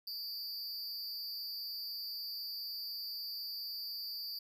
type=tone with amplitude modulation; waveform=square; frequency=4699 Hz; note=D8; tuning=in tune; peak=-36 dBFS; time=0.07-4.39 s; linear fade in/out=5 ms; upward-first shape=sine; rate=224 Hz; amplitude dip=95%; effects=none